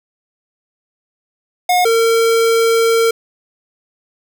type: tone pair in turn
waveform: square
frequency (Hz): 721 / 456.6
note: F#5 / A#4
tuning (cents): -45 / -36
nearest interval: minor sixth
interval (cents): 791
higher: first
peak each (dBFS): -11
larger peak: neither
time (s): 1.69-1.85 / 1.85-3.11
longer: second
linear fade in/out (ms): 5
effects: none